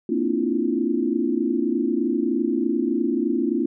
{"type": "tone cluster", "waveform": "sine", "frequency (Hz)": [230, 258, 289.8, 327.1, 350.4], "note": ["A#3", "C4", "D4", "E4", "F4"], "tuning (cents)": [-23, -24, -23, -13, 6], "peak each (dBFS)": -26, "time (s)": [0.09, 3.66], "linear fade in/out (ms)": 5, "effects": []}